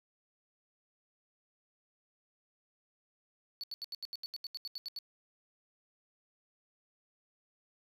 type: tone bursts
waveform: triangle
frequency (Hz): 4468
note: C#8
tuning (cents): +13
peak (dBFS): -37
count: 14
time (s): 3.61-4.988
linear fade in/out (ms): 0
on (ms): 26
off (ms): 78
effects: none